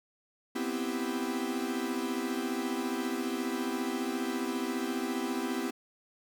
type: chord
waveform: 45% pulse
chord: C major seventh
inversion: third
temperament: equal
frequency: 246.9 / 261.6 / 329.6 / 392 Hz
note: B3 / C4 / E4 / G4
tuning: 0 / 0 / 0 / 0 cents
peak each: -36 / -36 / -37 / -38 dBFS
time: 0.55-5.71 s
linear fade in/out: 10 ms
effects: none